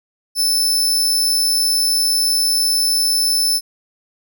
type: tone with amplitude modulation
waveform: sawtooth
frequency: 5274 Hz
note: E8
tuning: in tune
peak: -10 dBFS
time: 0.35-3.61 s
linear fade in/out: 50 ms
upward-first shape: sine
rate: 177 Hz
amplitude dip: 30%
effects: none